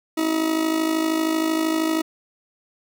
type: tone with amplitude modulation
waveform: 40% pulse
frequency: 319.4 Hz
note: D#4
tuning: 45 cents sharp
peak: -16 dBFS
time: 0.17-2.02 s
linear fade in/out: 10 ms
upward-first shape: sine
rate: 52.9 Hz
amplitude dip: 60%
effects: none